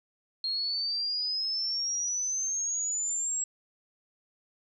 sine exponential sweep, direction up, 4225 to 7670 Hz, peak -28 dBFS, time 0.44-3.44 s, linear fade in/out 2 ms, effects none

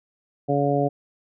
harmonic tone, 141.9 Hz, C#3, 41 cents sharp, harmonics 1 / 2 / 3 / 4 / 5, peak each -25 / -25 / -25 / -25 / -25 dBFS, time 0.48-0.89 s, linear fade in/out 20 ms, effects none

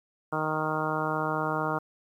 harmonic tone, 155.56 Hz, D#3, in tune, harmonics 1 / 2 / 3 / 4 / 5 / 6 / 7 / 8 / 9, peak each -35 / -35 / -35 / -35 / -35 / -35 / -35 / -35 / -35 dBFS, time 0.32-1.79 s, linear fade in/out 10 ms, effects 10-bit

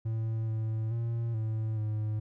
triangle tone with pitch steps, 111.8 / 110.5 / 116.1 / 110.1 / 107.5 Hz, A2 / A2 / A#2 / A2 / A2, +28 / +8 / -7 / +2 / -40 cents, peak -27 dBFS, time 0.05-2.2 s, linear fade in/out 10 ms, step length 430 ms, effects none

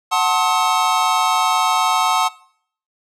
square chord, F# diminished seventh, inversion none, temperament just, 740 / 888 / 1065.6 / 1278.7 Hz, F#5 / A5 / C6 / Eb6, 0 / +16 / +31 / +47 cents, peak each -21 dBFS, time 0.11-2.29 s, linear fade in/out 20 ms, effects noise-tail reverb RT60 0.6 s tail -21 dB re dry + low-pass 10000 Hz 12 dB/octave

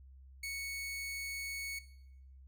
sawtooth tone, 2217 Hz, C#7, in tune, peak -35 dBFS, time 0.43-1.79 s, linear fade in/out 5 ms, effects noise-tail reverb RT60 0.8 s tail -17 dB re dry + added 66 Hz sine -53 dBFS peak until 2.47 s

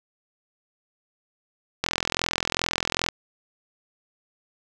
click train, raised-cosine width 0.2 ms, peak -5 dBFS, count 54, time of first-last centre 1.84-3.087 s, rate 42.5 Hz, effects none

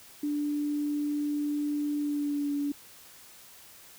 sine tone with pitch glide, 293.7 to 287.3 Hz, D4 to D4, 0 to -38 cents, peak -27 dBFS, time 0.23-2.72 s, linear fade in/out 5 ms, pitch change -38 cents, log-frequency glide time 1.97-2.52 s, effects white hiss -52 dBFS RMS until 3.98 s

